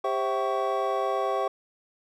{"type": "tone cluster", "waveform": "triangle", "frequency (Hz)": [397.9, 527, 658, 767, 1116], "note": ["G4", "C5", "E5", "G5", "C#6"], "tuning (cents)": [26, 12, -3, -38, 11], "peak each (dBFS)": -29, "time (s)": [0.04, 1.48], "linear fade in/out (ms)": 5, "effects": []}